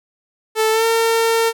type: tone with pitch glide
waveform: sawtooth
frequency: 439.2 to 455.2 Hz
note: A4 to A#4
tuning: -3 to -41 cents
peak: -10 dBFS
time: 0.55-1.53 s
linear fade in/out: 50 ms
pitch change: +62 cents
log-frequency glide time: 0.71-0.85 s
effects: none